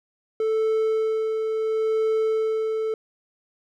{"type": "tone with tremolo", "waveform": "triangle", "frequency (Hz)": 440, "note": "A4", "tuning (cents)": 0, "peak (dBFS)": -17, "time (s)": [0.4, 2.94], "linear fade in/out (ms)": 2, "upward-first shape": "sine", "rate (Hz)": 0.73, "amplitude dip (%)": 35, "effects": []}